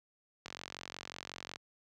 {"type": "click train", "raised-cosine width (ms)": 0.2, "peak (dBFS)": -24, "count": 51, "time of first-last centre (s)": [0.46, 1.559], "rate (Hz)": 45.5, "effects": ["high-pass 80 Hz 12 dB/octave"]}